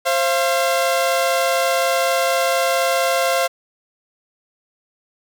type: tone pair together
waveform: sawtooth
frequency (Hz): 530 / 685.3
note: C5 / F5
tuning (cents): +22 / -33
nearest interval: major third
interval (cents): 445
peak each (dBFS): -15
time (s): 0.05-3.48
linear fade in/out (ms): 20
effects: none